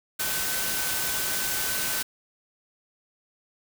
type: tone in noise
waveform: sine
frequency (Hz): 1520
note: F#6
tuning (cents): +46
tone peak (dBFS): -36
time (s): 0.19-2.03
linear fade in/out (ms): 10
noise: white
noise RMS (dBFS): -28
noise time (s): 0.19-2.03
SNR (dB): -11
effects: none